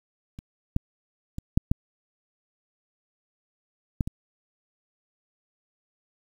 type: clicks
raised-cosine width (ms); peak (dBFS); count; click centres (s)
5; -27 / -10 / -20 / -6 / -8 / -11 / -18; 7; 0.389 / 0.764 / 1.384 / 1.575 / 1.715 / 4.008 / 4.075
effects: 8-bit